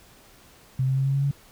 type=tone with pitch steps; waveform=sine; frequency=130.81 / 132.71 / 134.64 / 136.6 / 138.59 / 140.6 Hz; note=C3 / C3 / C3 / C#3 / C#3 / C#3; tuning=0 / +25 / +50 / -25 / 0 / +25 cents; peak=-20 dBFS; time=0.79-1.312 s; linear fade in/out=5 ms; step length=87 ms; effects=pink hiss -53 dBFS RMS until 1.51 s